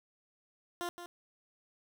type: tone with echo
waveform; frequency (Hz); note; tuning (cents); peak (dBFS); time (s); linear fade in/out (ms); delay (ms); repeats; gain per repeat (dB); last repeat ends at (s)
15% pulse; 349.2; F4; 0; -29; 0.81-0.89; 0; 170; 1; -9; 1.06
effects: none